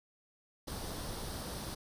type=noise with comb filter; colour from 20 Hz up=pink; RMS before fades=-41 dBFS; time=0.67-1.75 s; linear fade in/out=10 ms; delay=0.21 ms; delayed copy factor=+0.5; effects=resampled to 32000 Hz